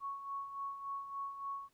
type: tone with tremolo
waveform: sine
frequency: 1108.7 Hz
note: C#6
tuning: in tune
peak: -37 dBFS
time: 0-1.69 s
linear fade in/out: 50 ms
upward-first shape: sine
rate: 3.5 Hz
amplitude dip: 60%
effects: pink hiss -75 dBFS RMS until 1.73 s